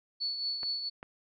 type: tone with tremolo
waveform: sine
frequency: 4435 Hz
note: C#8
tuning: in tune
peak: -29 dBFS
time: 0.2-0.9 s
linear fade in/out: 20 ms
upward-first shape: triangle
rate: 4.5 Hz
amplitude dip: 55%
type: clicks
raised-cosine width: 0.5 ms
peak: -28 dBFS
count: 2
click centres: 0.632 / 1.029 s
effects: none